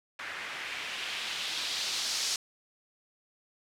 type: noise with low-pass filter sweep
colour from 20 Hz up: blue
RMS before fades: -35 dBFS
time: 0.19-2.36 s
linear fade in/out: 2 ms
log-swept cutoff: 1800 to 5500 Hz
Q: 1.7
effects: none